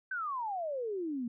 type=exponential sweep; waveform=sine; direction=down; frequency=1568 to 227.8 Hz; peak=-33 dBFS; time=0.11-1.28 s; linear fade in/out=5 ms; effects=none